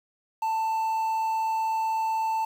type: tone with quantisation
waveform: triangle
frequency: 888 Hz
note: A5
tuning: 16 cents sharp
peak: -22 dBFS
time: 0.42-2.45 s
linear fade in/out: 5 ms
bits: 8
effects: none